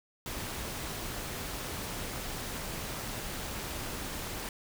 pink noise with amplitude modulation, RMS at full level -36 dBFS, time 0.26-4.49 s, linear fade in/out 2 ms, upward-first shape sine, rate 247 Hz, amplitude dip 45%, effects none

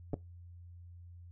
clicks, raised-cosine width 2 ms, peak -22 dBFS, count 2, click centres 0.134 / 0.141 s, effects noise-tail reverb RT60 0.2 s tail -20 dB re dry + added 87 Hz sine -49 dBFS peak until 1.31 s

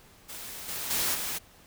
white noise with level steps, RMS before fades -41 / -35 / -28 / -33 dBFS, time 0.28-1.39 s, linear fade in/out 20 ms, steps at 0.68 / 0.9 / 1.14 s, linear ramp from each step 10 ms, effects pink hiss -56 dBFS RMS until 1.66 s

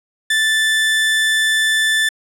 30% pulse tone, 1760 Hz, A6, in tune, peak -11 dBFS, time 0.3-2.09 s, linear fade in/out 5 ms, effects low-pass 12000 Hz 12 dB/octave

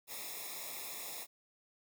white noise with comb filter, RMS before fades -44 dBFS, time 0.07-1.27 s, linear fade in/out 50 ms, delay 0.66 ms, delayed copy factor -0.95, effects none

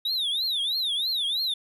triangle tone with vibrato, 3718 Hz, A#7, 5 cents flat, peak -23 dBFS, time 0.05-1.54 s, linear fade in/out 5 ms, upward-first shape triangle, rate 3.1 Hz, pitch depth 260 cents each way, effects none

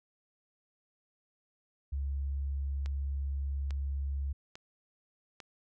sine tone, 69.3 Hz, C#2, in tune, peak -31 dBFS, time 1.92-4.33 s, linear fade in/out 10 ms
click train, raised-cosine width 0.2 ms, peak -28 dBFS, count 4, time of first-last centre 2.86-5.402 s, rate 1.18 Hz
effects none

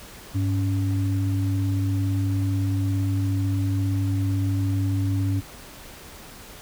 sine tone pair together, 100 / 282.2 Hz, G2 / C#4, +35 / +31 cents, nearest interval octave + tritone, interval 1796 cents, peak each -21 / -28 dBFS, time 0.34-5.41 s, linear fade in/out 20 ms, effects pink hiss -43 dBFS RMS until 6.61 s

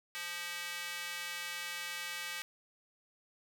square tone with high-pass filter, 174.4 Hz, F3, 2 cents flat, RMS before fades -41 dBFS, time 0.15-2.42 s, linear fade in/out 0 ms, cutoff 2000 Hz, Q 1.4, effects none

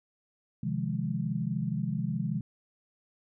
sine chord, F minor seventh, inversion second, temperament equal, 130.81 / 155.56 / 174.61 / 207.7 Hz, C3 / Eb3 / F3 / Ab3, 0 / 0 / 0 / 0 cents, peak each -34 dBFS, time 0.63-2.41 s, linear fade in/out 5 ms, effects none

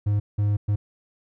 triangle tone bursts at uneven times, 103.2 Hz, G#2, 10 cents flat, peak -17 dBFS, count 3, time 0.06-0.2 / 0.38-0.57 / 0.68-0.76 s, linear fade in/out 10 ms, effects none

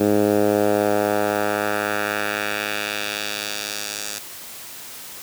10% pulse tone with band-pass filter sweep, 103.83 Hz, G#2, in tune, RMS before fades -22 dBFS, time 0-4.19 s, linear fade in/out 5 ms, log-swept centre 350 to 7300 Hz, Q 1.1, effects white hiss -37 dBFS RMS until 5.22 s + high-pass 60 Hz 12 dB/octave

